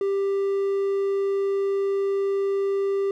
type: tone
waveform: triangle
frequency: 394.5 Hz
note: G4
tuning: 11 cents sharp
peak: -19 dBFS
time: 0.01-3.11 s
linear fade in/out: 2 ms
effects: none